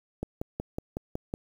click train, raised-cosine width 2 ms, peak -18 dBFS, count 7, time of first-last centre 0.23-1.339 s, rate 5.41 Hz, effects 8-bit

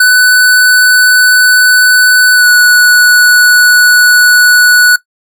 square tone with pitch glide, 1496 to 1475.4 Hz, F#6 to F#6, +19 to -5 cents, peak -3 dBFS, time 0-4.96 s, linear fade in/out 5 ms, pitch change -24 cents, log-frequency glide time 2.33-2.47 s, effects noise-tail reverb RT60 0.1 s tail -17 dB re dry + Opus 48 kbps

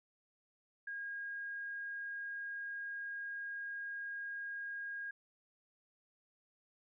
sine tone, 1629 Hz, G#6, 34 cents flat, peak -40 dBFS, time 0.87-5.11 s, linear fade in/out 5 ms, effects none

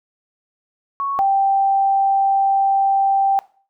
sine tone pair in turn, 1108.7 / 784 Hz, C#6 / G5, 0 / 0 cents, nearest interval tritone, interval 600 cents, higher first, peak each -19 / -13 dBFS, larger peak second, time 1-1.19 / 1.19-3.39 s, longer second, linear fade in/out 0 ms, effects noise-tail reverb RT60 0.4 s tail -19 dB re dry

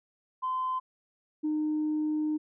sine tone pair in turn, 1029 / 305.9 Hz, C6 / D#4, -29 / -29 cents, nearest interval octave + major sixth, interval 2100 cents, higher first, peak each -27 / -25 dBFS, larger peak second, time 0.42-0.8 / 1.43-2.38 s, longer second, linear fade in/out 20 ms, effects tanh soft clip ceiling -23 dBFS

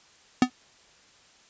square tone with exponential decay, 251.4 Hz, B3, 31 cents sharp, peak -12 dBFS, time 0.42-0.5 s, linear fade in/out 2 ms, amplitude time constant 16 ms, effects white hiss -57 dBFS RMS until 1.49 s + resampled to 16000 Hz

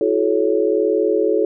sine chord, F# minor seventh, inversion third, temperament equal with one note detuned, 329.6 / 370 / 430.7 / 554.4 Hz, E4 / F#4 / A4 / C#5, 0 / 0 / -37 / 0 cents, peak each -21 / -21 / -17 / -22 dBFS, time 0.01-1.45 s, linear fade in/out 2 ms, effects none

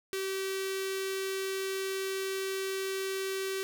sawtooth tone with notch filter, 384.8 Hz, G4, 32 cents flat, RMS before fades -34 dBFS, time 0.13-3.63 s, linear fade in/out 0 ms, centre 790 Hz, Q 0.68, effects none

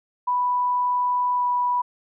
sine tone with pitch glide, 987.8 to 982.1 Hz, B5 to B5, 0 to -10 cents, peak -19 dBFS, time 0.27-1.82 s, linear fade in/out 10 ms, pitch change -10 cents, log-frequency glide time 1.35-1.45 s, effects none

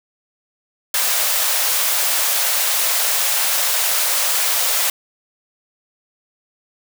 white high-pass noise, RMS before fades -18 dBFS, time 0.94-4.9 s, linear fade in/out 2 ms, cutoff 500 Hz, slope 48 dB/octave, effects none

